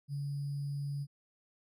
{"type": "tone with sample-and-hold", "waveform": "sine", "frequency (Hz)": 142.1, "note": "C#3", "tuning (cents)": 43, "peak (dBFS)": -34, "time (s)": [0.08, 1.07], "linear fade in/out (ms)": 50, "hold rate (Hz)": 4900, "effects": ["resampled to 32000 Hz"]}